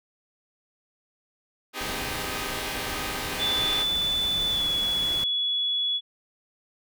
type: chord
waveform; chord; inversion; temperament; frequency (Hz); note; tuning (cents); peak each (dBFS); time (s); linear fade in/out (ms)
5% pulse; Ab major seventh; first; equal with one note detuned; 255.5 / 311.1 / 392 / 415.3; C4 / Eb4 / G4 / Ab4; -41 / 0 / 0 / 0; -25; 1.73-3.86; 50
type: noise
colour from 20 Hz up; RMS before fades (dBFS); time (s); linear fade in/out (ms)
pink; -36; 1.81-5.24; 2
type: tone with pitch glide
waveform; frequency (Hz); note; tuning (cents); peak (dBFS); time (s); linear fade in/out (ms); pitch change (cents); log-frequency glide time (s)
sine; 3489 to 3390; A7 to G#7; -15 to +35; -23; 3.38-6.01; 50; -50; 4.49-4.68
effects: none